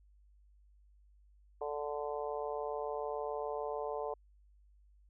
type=harmonic tone; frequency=146.83 Hz; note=D3; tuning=in tune; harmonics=3 / 4 / 5 / 6 / 7; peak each=-39 / -41 / -43 / -45 / -46 dBFS; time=1.61-4.14 s; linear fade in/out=5 ms; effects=added 50 Hz sine -61 dBFS peak until 5.09 s